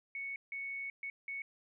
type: tone bursts at uneven times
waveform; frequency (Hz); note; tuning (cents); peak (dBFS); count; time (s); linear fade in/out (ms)
sine; 2217; C#7; 0; -38; 4; 0.15-0.36 / 0.52-0.9 / 1.03-1.1 / 1.28-1.42; 2
effects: none